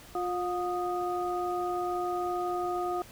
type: tone cluster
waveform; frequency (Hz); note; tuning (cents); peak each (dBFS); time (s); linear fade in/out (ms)
sine; 354.7 / 717 / 1241; F4 / F5 / D#6; +27 / +45 / -5; -32 / -32 / -36; 0.15-3.02; 2
effects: pink hiss -51 dBFS RMS until 3.11 s